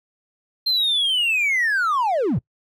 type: linear sweep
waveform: triangle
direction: down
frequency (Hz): 4186 to 87.31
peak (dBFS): -15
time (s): 0.66-2.39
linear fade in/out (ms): 10
effects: noise-tail reverb RT60 0.1 s tail -24 dB re dry + tanh soft clip ceiling -12 dBFS